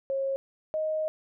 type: tone pair in turn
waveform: sine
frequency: 542 / 624.2 Hz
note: C#5 / D#5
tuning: -39 / +5 cents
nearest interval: major second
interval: 244 cents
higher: second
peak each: -26 dBFS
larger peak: neither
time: 0.1-0.36 / 0.74-1.08 s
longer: second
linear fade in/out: 0 ms
effects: none